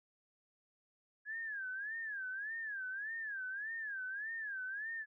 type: tone with vibrato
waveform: sine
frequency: 1661.2 Hz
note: G#6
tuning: in tune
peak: -39 dBFS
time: 1.25-5.06 s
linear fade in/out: 50 ms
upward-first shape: sine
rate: 1.7 Hz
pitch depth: 170 cents each way
effects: none